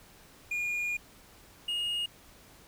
triangle tone pair in turn, 2430 / 2860 Hz, D#7 / F7, -42 / +41 cents, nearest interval minor third, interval 283 cents, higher second, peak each -28 / -28 dBFS, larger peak neither, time 0.51-0.97 / 1.68-2.06 s, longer first, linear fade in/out 5 ms, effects pink hiss -56 dBFS RMS until 2.67 s

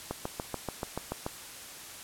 click train, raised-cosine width 1 ms, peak -18 dBFS, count 9, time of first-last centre 0.11-1.264 s, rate 6.93 Hz, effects white hiss -45 dBFS RMS until 2.03 s + low-pass 12000 Hz 12 dB/octave

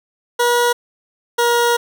20% pulse tone pair in turn, 481.5 / 475.1 Hz, B4 / A#4, -44 / +33 cents, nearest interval unison, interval 23 cents, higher first, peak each -8 dBFS, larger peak neither, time 0.39-0.73 / 1.38-1.77 s, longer second, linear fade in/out 10 ms, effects none

